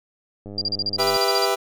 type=click train; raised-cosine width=2 ms; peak=-24 dBFS; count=72; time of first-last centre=0.46-1.163 s; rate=101 Hz
type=tone bursts; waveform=sine; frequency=4775 Hz; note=D8; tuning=28 cents sharp; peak=-20 dBFS; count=13; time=0.58-1.454 s; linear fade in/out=2 ms; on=34 ms; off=36 ms
type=chord; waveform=25% pulse; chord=E minor; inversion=first; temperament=just; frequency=395.6 / 494.4 / 659.3 Hz; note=G4 / B4 / E5; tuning=+16 / +2 / 0 cents; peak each=-19 / -21 / -21 dBFS; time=0.98-1.56 s; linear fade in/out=20 ms
effects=none